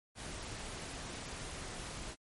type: noise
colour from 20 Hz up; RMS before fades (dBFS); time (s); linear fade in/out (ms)
pink; -44; 0.15-2.16; 50
effects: MP3 48 kbps